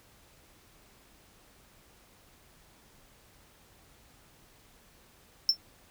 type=tone with exponential decay; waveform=triangle; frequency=5370 Hz; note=E8; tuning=31 cents sharp; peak=-15 dBFS; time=5.49-5.57 s; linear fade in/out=1 ms; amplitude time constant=17 ms; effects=pink hiss -60 dBFS RMS until 5.9 s